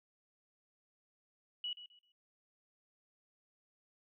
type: tone with echo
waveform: sine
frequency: 2934 Hz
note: F#7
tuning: 15 cents flat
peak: -37 dBFS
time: 1.64-1.73 s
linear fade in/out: 2 ms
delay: 130 ms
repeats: 3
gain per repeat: -12 dB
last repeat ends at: 2.12 s
effects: noise-tail reverb RT60 0.1 s tail -21 dB re dry